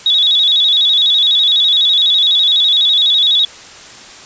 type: tone with vibrato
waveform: sine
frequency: 3603 Hz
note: A7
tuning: 40 cents sharp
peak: -8 dBFS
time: 0.06-3.45 s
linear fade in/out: 2 ms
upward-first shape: square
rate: 12 Hz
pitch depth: 84 cents each way
effects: white hiss -35 dBFS RMS until 4.25 s + resampled to 16000 Hz